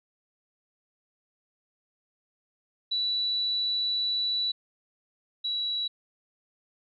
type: tone pair in turn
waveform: sine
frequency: 3947 / 3913 Hz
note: B7 / B7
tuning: -2 / -17 cents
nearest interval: unison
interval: 15 cents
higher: first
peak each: -25 / -27 dBFS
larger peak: first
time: 2.91-4.52 / 5.44-5.88 s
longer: first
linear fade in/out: 10 ms
effects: none